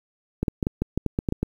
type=clicks; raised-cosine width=3 ms; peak=-10 dBFS; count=11; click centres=0.43 / 0.482 / 0.628 / 0.669 / 0.82 / 0.976 / 1.063 / 1.189 / 1.288 / 1.324 / 1.43 s; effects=8-bit